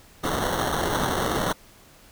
white noise with sample-and-hold, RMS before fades -25 dBFS, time 0.23-1.53 s, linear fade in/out 10 ms, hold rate 2450 Hz, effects pink hiss -52 dBFS RMS until 2.11 s

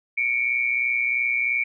sine tone pair together, 2226 / 2349 Hz, C#7 / D7, +7 / 0 cents, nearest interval minor second, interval 93 cents, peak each -23 dBFS, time 0.17-1.64 s, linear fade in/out 10 ms, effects none

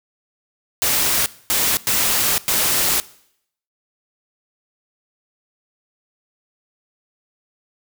white noise bursts at uneven times, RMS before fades -18 dBFS, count 4, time 0.82-1.26 / 1.5-1.77 / 1.87-2.38 / 2.48-3 s, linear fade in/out 0 ms, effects noise-tail reverb RT60 0.7 s tail -20 dB re dry

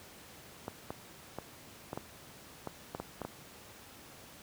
clicks, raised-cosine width 1 ms, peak -23 dBFS, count 10, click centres 0.681 / 0.905 / 1.386 / 1.931 / 1.975 / 2.673 / 2.949 / 3 / 3.217 / 3.25 s, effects pink hiss -53 dBFS RMS until 4.42 s + high-pass 80 Hz 12 dB/octave

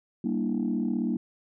sine chord, E half-diminished seventh, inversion first, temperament equal with one note detuned, 196 / 234.8 / 293.7 / 329.6 Hz, G3 / Bb3 / D4 / E4, 0 / +13 / 0 / 0 cents, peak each -30 / -27 / -32 / -33 dBFS, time 0.24-1.17 s, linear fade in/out 5 ms, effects tanh soft clip ceiling -18 dBFS

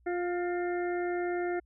harmonic tone with a mistuned harmonic, 352.1 Hz, F4, 14 cents sharp, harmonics 1 / 2 / 4 / 5 / 6, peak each -30 / -36 / -42 / -44 / -46 dBFS, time 0.06-1.6 s, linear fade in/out 10 ms, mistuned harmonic 5, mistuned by +30 cents, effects added 60 Hz sine -61 dBFS peak until 1.65 s

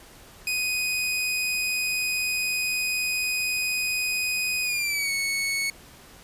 sawtooth tone with pitch glide, 2496 to 2211 Hz, D#7 to C#7, +5 to -5 cents, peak -21 dBFS, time 0.47-5.7 s, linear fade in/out 2 ms, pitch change -210 cents, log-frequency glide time 4.63-5.12 s, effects pink hiss -49 dBFS RMS until 6.23 s + resampled to 32000 Hz

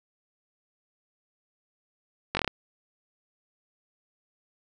slowing click train, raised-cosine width 0.3 ms, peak -10 dBFS, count 6, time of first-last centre 2.35-2.477 s, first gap 20 ms, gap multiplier 1.12, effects none

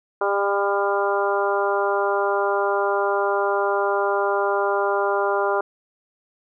harmonic tone, 200 Hz, G3, 35 cents sharp, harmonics 2 / 3 / 4 / 5 / 6 / 7, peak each -23 / -25 / -26 / -27 / -28 / -28 dBFS, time 0.21-5.61 s, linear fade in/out 5 ms, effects none

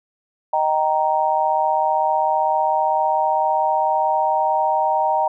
sine chord, Eb major, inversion none, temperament just, 622.3 / 777.8 / 933.4 Hz, Eb5 / G5 / Bb5, 0 / -14 / +2 cents, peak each -22 / -20 / -19 dBFS, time 0.53-5.28 s, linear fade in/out 5 ms, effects none

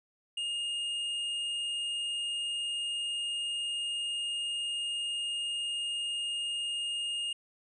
sine tone with tanh clipping, 2839 Hz, F7, 28 cents sharp, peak -33 dBFS, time 0.37-7.33 s, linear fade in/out 5 ms, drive 9 dB, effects resampled to 22050 Hz

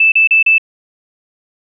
sine tone bursts, 2637 Hz, E7, in tune, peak -6 dBFS, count 4, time 0-0.582 s, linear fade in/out 5 ms, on 120 ms, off 34 ms, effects none

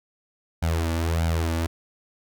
sawtooth tone with flanger, 82.41 Hz, E2, in tune, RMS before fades -24 dBFS, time 0.62-1.67 s, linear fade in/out 10 ms, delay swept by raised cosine 1.3 to 3.5 ms, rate 1.6 Hz, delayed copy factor +0.7, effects none

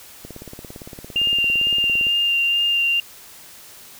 click train, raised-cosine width 2 ms, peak -22 dBFS, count 33, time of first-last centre 0.25-2.068 s, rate 17.6 Hz
sine tone with vibrato, 2794 Hz, F7, in tune, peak -16 dBFS, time 1.16-3 s, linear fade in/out 2 ms, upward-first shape sine, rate 2.2 Hz, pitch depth 12 cents each way
effects white hiss -43 dBFS RMS until 3.99 s

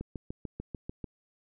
click train, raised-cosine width 3 ms, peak -24 dBFS, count 8, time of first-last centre 0.01-1.042 s, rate 6.78 Hz, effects none

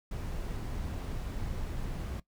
brown noise, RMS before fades -36 dBFS, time 0.11-2.2 s, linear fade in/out 5 ms, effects noise-tail reverb RT60 0.1 s tail -19 dB re dry

